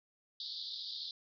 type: band-pass noise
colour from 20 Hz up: pink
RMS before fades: -43 dBFS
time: 0.4-1.11 s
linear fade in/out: 2 ms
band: 3500 to 4900 Hz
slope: 96 dB/octave
effects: none